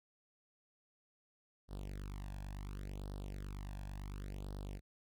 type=tone with flanger; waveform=sawtooth; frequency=49 Hz; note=G1; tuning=in tune; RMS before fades=-45 dBFS; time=1.68-4.81 s; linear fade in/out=50 ms; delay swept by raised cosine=0.21 to 1.2 ms; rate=0.7 Hz; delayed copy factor=+0.9; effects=none